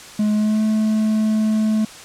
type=tone with pitch glide; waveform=triangle; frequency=211.3 to 216.7 Hz; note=G#3 to A3; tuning=+30 to -26 cents; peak=-13 dBFS; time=0.19-1.85 s; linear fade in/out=5 ms; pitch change=+44 cents; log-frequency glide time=0.33-0.62 s; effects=white hiss -38 dBFS RMS until 2.04 s + low-pass 8000 Hz 12 dB/octave